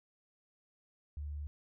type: tone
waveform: sine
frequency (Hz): 73.42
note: D2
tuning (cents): 0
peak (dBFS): -38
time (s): 1.17-1.47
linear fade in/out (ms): 0
effects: none